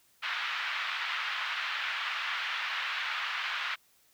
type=band-pass noise; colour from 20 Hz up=pink; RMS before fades=-34 dBFS; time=0.22-3.76 s; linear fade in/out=20 ms; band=1200 to 3400 Hz; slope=24 dB/octave; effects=white hiss -66 dBFS RMS until 4.13 s

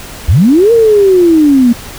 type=linear two-way sweep; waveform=sine; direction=up then down; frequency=58.2 to 471.4 to 230.1 Hz; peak=-3 dBFS; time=0.28-1.73 s; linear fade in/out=10 ms; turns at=0.72 s; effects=pink hiss -28 dBFS RMS until 1.98 s

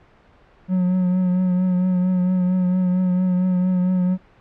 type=tone with vibrato; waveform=triangle; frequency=182.6 Hz; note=F#3; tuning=23 cents flat; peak=-14 dBFS; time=0.68-4.18 s; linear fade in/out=50 ms; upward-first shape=triangle; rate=4.4 Hz; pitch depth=33 cents each way; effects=pink hiss -52 dBFS RMS until 4.4 s + low-pass 2000 Hz 12 dB/octave

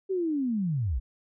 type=linear sweep; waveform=sine; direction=down; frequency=392 to 49 Hz; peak=-25 dBFS; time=0.09-1 s; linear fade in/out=20 ms; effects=none

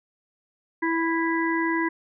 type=harmonic tone; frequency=329.6 Hz; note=E4; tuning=in tune; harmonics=1 / 3 / 5 / 6; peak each=-24 / -28 / -31 / -29 dBFS; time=0.82-1.89 s; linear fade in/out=10 ms; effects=none

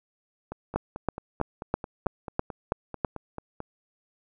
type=two click trains; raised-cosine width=1 ms; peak=-21 / -10 dBFS; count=15 / 8; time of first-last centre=0.52-3.604 / 0.76-3.048 s; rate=4.54 / 3.06 Hz; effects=none

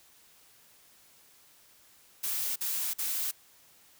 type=noise bursts; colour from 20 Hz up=blue; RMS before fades=-32 dBFS; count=3; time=2.23-3.314 s; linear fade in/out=10 ms; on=330 ms; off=47 ms; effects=white hiss -60 dBFS RMS until 3.99 s

